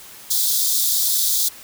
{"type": "high-pass noise", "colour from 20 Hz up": "white", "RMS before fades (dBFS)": -19, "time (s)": [0.3, 1.49], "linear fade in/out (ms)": 10, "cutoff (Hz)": 3400, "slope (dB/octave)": 96, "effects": ["white hiss -41 dBFS RMS until 1.63 s"]}